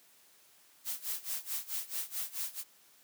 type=noise with tremolo; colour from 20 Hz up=blue; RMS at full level=-35 dBFS; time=0.84-2.64 s; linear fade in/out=50 ms; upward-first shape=sine; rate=4.6 Hz; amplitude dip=90%; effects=white hiss -63 dBFS RMS until 3.03 s + high-pass 150 Hz 12 dB/octave